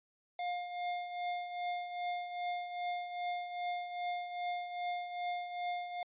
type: tone with tremolo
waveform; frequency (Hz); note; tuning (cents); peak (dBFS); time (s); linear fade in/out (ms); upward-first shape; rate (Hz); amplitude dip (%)
square; 709; F5; +26; -34; 0.39-6.03; 2; triangle; 2.5; 65
effects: resampled to 8000 Hz